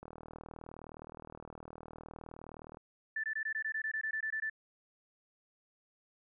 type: click train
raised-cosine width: 1 ms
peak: -33 dBFS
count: 109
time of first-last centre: 0.03-2.771 s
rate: 39.4 Hz
type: tone bursts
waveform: sine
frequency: 1760 Hz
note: A6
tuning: in tune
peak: -33 dBFS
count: 14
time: 3.16-4.498 s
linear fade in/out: 5 ms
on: 77 ms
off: 20 ms
effects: none